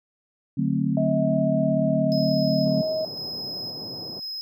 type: chord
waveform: sine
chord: D dominant seventh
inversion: none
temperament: just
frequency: 146.83 / 183.54 / 220.2 / 264.3 Hz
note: D3 / F#3 / A3 / C4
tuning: 0 / -14 / +2 / +18 cents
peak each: -26 dBFS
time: 0.57-2.82 s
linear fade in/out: 10 ms
type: tone with pitch glide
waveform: sine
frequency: 639 to 629.5 Hz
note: D#5 to D#5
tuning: +46 to +20 cents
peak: -23 dBFS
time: 0.97-3.05 s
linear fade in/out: 2 ms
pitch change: -26 cents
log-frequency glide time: 1.44-2.54 s
type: tone with tremolo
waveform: triangle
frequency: 5110 Hz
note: D#8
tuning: 45 cents sharp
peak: -29 dBFS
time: 2.12-4.41 s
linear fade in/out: 0 ms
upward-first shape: square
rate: 0.95 Hz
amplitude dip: 30%
type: band-pass noise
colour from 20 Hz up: pink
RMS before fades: -41 dBFS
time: 2.65-4.2 s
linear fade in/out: 5 ms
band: 120 to 730 Hz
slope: 24 dB/octave
effects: none